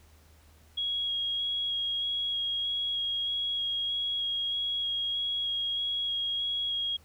sine tone with vibrato, 3300 Hz, G#7, 12 cents flat, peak -28 dBFS, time 0.77-6.97 s, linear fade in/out 10 ms, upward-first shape square, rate 1.6 Hz, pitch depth 9 cents each way, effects added 77 Hz sine -57 dBFS peak until 7.04 s + pink hiss -62 dBFS RMS until 7.04 s

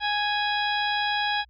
harmonic tone with a mistuned harmonic, 830.6 Hz, G#5, in tune, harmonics 1 / 2 / 3 / 4 / 5 / 6, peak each -26 / -28 / -33 / -30 / -34 / -39 dBFS, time 0-1.45 s, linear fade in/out 50 ms, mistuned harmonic 5, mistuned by -90 cents, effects added 60 Hz sine -54 dBFS peak until 1.49 s + MP3 96 kbps

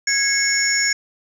sine tone cluster, 1658 / 2180 / 5420 / 6800 Hz, G#6 / C#7 / E8 / G#8, -3 / -29 / +47 / +40 cents, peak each -21 dBFS, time 0.07-0.93 s, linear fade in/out 5 ms, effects tanh soft clip ceiling -8 dBFS

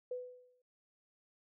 sine tone with exponential decay, 498.5 Hz, B4, 16 cents sharp, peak -35 dBFS, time 0.11-0.62 s, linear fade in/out 5 ms, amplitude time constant 110 ms, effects none

